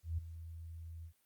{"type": "tone with ADSR envelope", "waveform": "sine", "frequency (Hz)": 82.41, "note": "E2", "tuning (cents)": 0, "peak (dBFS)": -32, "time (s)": [0.03, 1.13], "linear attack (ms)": 150, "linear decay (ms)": 10, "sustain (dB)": -13, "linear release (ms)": 84, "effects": ["white hiss -75 dBFS RMS until 1.25 s", "Opus 48 kbps"]}